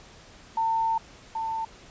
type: tone pair in turn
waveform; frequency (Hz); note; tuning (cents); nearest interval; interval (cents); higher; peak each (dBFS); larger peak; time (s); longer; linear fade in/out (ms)
sine; 900 / 895; A5 / A5; +39 / +29; unison; 10; first; -22 / -27; first; 0.57-0.98 / 1.35-1.65; first; 5
effects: pink hiss -50 dBFS RMS until 1.9 s + resampled to 16000 Hz